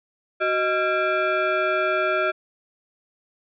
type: tone with frequency modulation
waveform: sine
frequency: 372.7 Hz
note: F#4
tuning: 13 cents sharp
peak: -19 dBFS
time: 0.4-2.32 s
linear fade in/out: 20 ms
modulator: 998 Hz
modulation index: 1.7
effects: none